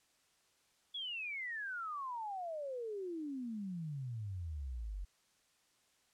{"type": "exponential sweep", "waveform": "sine", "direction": "down", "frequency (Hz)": [3430, 44.59], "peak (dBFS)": -39, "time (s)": [0.94, 5.05], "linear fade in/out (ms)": 10, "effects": ["white hiss -73 dBFS RMS until 6.13 s", "low-pass 9000 Hz 12 dB/octave"]}